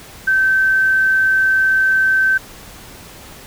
sine tone, 1546 Hz, G6, 24 cents flat, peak -11 dBFS, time 0.27-2.38 s, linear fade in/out 10 ms, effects pink hiss -38 dBFS RMS until 3.46 s

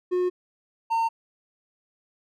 triangle tone pair in turn, 361.4 / 910.7 Hz, F#4 / A#5, -41 / -41 cents, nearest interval octave + major third, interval 1600 cents, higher second, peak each -19 dBFS, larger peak neither, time 0.11-0.3 / 0.9-1.09 s, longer neither, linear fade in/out 20 ms, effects none

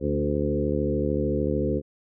harmonic tone with a mistuned harmonic, 73.42 Hz, D2, in tune, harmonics 1 / 2 / 3 / 4 / 5 / 6 / 7, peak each -30 / -30 / -30 / -30 / -30 / -30 / -30 dBFS, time 0-1.82 s, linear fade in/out 50 ms, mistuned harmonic 4, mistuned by -16 cents, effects none

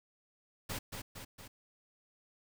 pink noise with echo, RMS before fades -39 dBFS, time 0.69-0.79 s, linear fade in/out 10 ms, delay 230 ms, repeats 3, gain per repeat -4 dB, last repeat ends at 1.48 s, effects none

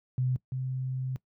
sine tone pair in turn, 127.7 / 129.86 Hz, C3 / C3, -42 / -13 cents, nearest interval unison, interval 29 cents, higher second, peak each -24 / -29 dBFS, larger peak first, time 0.18-0.36 / 0.52-1.16 s, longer second, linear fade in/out 0 ms, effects noise-tail reverb RT60 0.1 s tail -20 dB re dry + high-pass 80 Hz 12 dB/octave

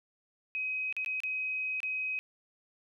sine tone with dropouts, 2528 Hz, D#7, 27 cents sharp, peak -31 dBFS, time 0.55-2.19 s, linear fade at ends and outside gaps 0 ms, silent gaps 0.926-0.966 / 1.047-1.061 / 1.203-1.235 / 1.803-1.831 s, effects none

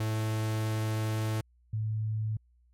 45% pulse / sine tone pair in turn, 109.4 / 108.86 Hz, A2 / A2, -9 / -18 cents, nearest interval unison, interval 9 cents, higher first, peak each -28 dBFS, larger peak neither, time 0-1.41 / 1.73-2.37 s, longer first, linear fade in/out 5 ms, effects added 60 Hz sine -61 dBFS peak until 2.73 s + MP3 64 kbps

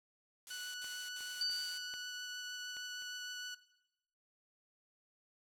blue noise bursts, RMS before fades -47 dBFS, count 4, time 0.47-1.778 s, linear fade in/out 0 ms, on 270 ms, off 76 ms
15% pulse tone with vibrato, 1480 Hz, F#6, in tune, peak -36 dBFS, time 0.5-3.55 s, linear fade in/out 10 ms, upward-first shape triangle, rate 6.5 Hz, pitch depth 8 cents each way
clicks, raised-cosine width 0.3 ms, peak -37 / -39 / -40 / -35 / -39 / -45 dBFS, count 6, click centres 0.844 / 1.207 / 1.499 / 1.939 / 2.768 / 3.022 s
sine tone with exponential decay, 4603 Hz, D8, 36 cents flat, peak -32 dBFS, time 1.41-2.47 s, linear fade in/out 2 ms, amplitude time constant 230 ms
effects noise-tail reverb RT60 0.9 s tail -18 dB re dry + low-pass 10000 Hz 12 dB/octave

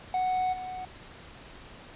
triangle tone with level steps, 740 Hz, F#5, in tune, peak -23 / -33 dBFS, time 0.14-0.85 s, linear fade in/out 2 ms, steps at 0.52 s, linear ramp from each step 20 ms, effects pink hiss -48 dBFS RMS until 1.95 s + resampled to 8000 Hz

